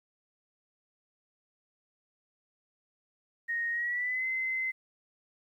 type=tone with pitch glide; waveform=sine; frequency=1864.7 to 2057 Hz; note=A#6 to C7; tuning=0 to -30 cents; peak=-29 dBFS; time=3.48-4.72 s; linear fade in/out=20 ms; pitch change=+170 cents; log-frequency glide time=3.71-4.26 s; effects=11-bit